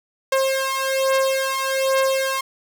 sawtooth beating tone pair, 533 / 534.2 Hz, C5 / C5, +32 / +36 cents, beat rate 1.2 Hz, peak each -18 / -17 dBFS, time 0.32-2.41 s, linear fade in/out 5 ms, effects none

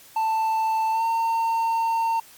triangle tone with pitch glide, 886 to 910.4 Hz, A5 to A#5, +12 to -41 cents, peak -18 dBFS, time 0.16-2.2 s, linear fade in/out 5 ms, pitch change +47 cents, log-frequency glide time 0.92-1.03 s, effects white hiss -49 dBFS RMS until 2.37 s + MP3 96 kbps

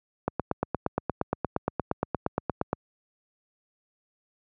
click train, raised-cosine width 1 ms, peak -11 dBFS, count 22, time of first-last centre 0.28-2.73 s, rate 8.57 Hz, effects high-pass 80 Hz 12 dB/octave

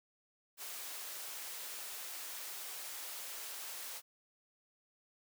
white high-pass noise, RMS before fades -45 dBFS, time 0.57-4.02 s, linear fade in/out 50 ms, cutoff 470 Hz, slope 12 dB/octave, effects none

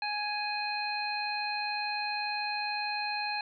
harmonic tone, 833 Hz, G#5, 5 cents sharp, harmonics 1 / 2 / 3 / 5, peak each -34 / -39 / -36 / -37 dBFS, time 0.02-3.41 s, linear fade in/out 2 ms, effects none

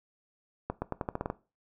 accelerating click train, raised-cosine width 1 ms, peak -17 dBFS, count 9, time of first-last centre 0.7-1.301 s, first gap 120 ms, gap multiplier 0.86, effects noise-tail reverb RT60 0.3 s tail -18 dB re dry

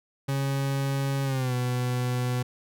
40% pulse tone with pitch glide, 137.4 to 124.55 Hz, C#3 to B2, -15 to +15 cents, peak -24 dBFS, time 0.28-2.43 s, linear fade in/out 10 ms, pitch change -170 cents, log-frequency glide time 1.24-1.54 s, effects none

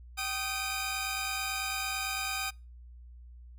15% pulse tone cluster, 774 / 1241 / 2433 Hz, G5 / D#6 / D#7, -22 / -5 / -39 cents, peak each -30 dBFS, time 0.17-2.51 s, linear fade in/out 20 ms, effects noise-tail reverb RT60 0.3 s tail -26 dB re dry + added 60 Hz sine -47 dBFS peak until 3.58 s

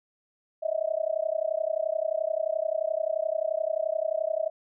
sine tone with amplitude modulation, 637 Hz, D#5, 41 cents sharp, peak -21 dBFS, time 0.62-4.5 s, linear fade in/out 20 ms, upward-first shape sine, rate 31.5 Hz, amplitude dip 100%, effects none

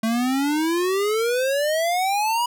square exponential sweep, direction up, 220 to 978 Hz, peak -20 dBFS, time 0.03-2.46 s, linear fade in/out 5 ms, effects none

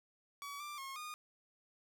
sawtooth tone with pitch steps, 1137 / 1181 / 1081 / 1224 Hz, C#6 / D6 / C#6 / D#6, +44 / +9 / -44 / -29 cents, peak -40 dBFS, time 0.42-1.14 s, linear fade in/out 0 ms, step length 180 ms, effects none

